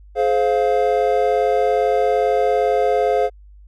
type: chord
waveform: triangle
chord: F minor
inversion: first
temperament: equal with one note detuned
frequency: 425.7 / 523.3 / 698.5 Hz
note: Ab4 / C5 / F5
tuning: +43 / 0 / 0 cents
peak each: -17 dBFS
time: 0.15-3.3 s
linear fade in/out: 50 ms
effects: added 50 Hz sine -41 dBFS peak until 3.67 s